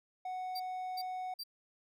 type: tone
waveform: triangle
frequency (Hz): 740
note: F#5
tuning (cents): 0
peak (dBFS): -35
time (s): 0.25-1.34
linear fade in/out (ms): 5
type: tone bursts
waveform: 45% pulse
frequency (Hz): 4699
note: D8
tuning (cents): 0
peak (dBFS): -39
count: 3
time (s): 0.55-1.437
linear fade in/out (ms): 10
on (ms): 49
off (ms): 370
effects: none